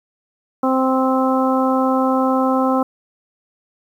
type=harmonic tone; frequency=261.6 Hz; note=C4; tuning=in tune; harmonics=1 / 2 / 3 / 4 / 5; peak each=-17 / -20 / -22 / -23 / -24 dBFS; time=0.63-2.83 s; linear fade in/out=5 ms; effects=8-bit